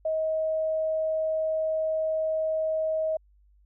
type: tone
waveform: sine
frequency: 633 Hz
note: D#5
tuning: 30 cents sharp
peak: -24 dBFS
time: 0.05-3.17 s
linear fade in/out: 5 ms
effects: added 50 Hz sine -57 dBFS peak until 3.65 s